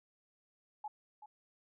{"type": "tone with echo", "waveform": "sine", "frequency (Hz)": 847, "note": "G#5", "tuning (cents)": 34, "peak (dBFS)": -39, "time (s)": [0.84, 0.88], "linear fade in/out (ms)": 5, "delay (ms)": 380, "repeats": 1, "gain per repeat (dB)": -11, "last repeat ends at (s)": 1.26, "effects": []}